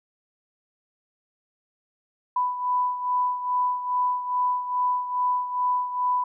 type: beating tone pair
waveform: sine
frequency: 993 / 995.4 Hz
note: B5 / B5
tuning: +9 / +13 cents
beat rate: 2.4 Hz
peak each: -23 / -29 dBFS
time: 2.36-6.24 s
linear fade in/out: 5 ms
effects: none